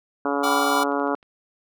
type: harmonic tone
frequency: 141.7 Hz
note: C#3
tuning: 38 cents sharp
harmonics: 2 / 3 / 4 / 5 / 6 / 7 / 8 / 9 / 10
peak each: -26 / -28 / -29 / -30 / -31 / -31 / -32 / -33 / -33 dBFS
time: 0.25-1.15 s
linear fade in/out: 2 ms
type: chord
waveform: square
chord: G dominant seventh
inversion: none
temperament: equal with one note detuned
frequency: 766.1 / 987.8 / 1174.7 / 1396.9 Hz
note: G5 / B5 / D6 / F6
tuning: -40 / 0 / 0 / 0 cents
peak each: -28 / -28 / -27 / -27 dBFS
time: 0.43-0.84 s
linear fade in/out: 10 ms
type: click train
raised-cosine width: 0.3 ms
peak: -36 dBFS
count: 8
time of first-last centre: 0.69-1.228 s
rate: 13 Hz
effects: none